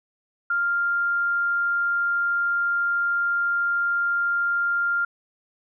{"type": "tone", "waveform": "sine", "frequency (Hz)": 1396.9, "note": "F6", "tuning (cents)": 0, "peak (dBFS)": -20, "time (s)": [0.5, 5.05], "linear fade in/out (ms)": 5, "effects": []}